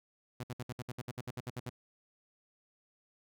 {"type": "tone bursts", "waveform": "sawtooth", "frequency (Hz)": 123.47, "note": "B2", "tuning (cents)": 0, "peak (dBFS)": -34, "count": 14, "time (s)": [0.4, 1.696], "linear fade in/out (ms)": 5, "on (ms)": 35, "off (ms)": 62, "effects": []}